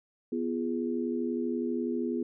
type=chord; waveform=sine; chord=F diminished; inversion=second; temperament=equal with one note detuned; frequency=246.9 / 343 / 415.3 Hz; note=Cb4 / F4 / Ab4; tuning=0 / -31 / 0 cents; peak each=-31 / -33 / -35 dBFS; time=0.32-2.23 s; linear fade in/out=5 ms; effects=none